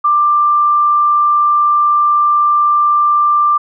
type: tone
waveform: sine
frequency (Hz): 1184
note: D6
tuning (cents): +14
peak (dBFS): -8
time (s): 0.04-3.58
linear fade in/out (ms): 10
effects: none